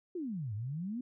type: exponential two-way sweep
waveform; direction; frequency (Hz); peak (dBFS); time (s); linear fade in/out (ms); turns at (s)
sine; down then up; 378.7 to 99.3 to 258.2; -35; 0.15-1.01; 5; 0.54
effects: none